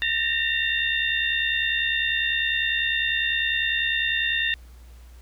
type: tone cluster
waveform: sine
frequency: 1799 / 1869 / 2756 / 3623 Hz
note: A6 / A#6 / F7 / A7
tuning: +38 / +4 / -24 / +50 cents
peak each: -27 dBFS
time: 0.02-4.54 s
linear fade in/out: 0 ms
effects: added 60 Hz sine -43 dBFS peak until 5.21 s + pink hiss -57 dBFS RMS until 5.21 s